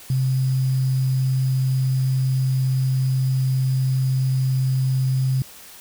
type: tone with sample-and-hold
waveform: sine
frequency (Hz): 131.1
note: C3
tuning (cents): +4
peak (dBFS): -17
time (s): 0.1-5.42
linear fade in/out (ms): 2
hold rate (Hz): 4900
effects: white hiss -43 dBFS RMS until 5.8 s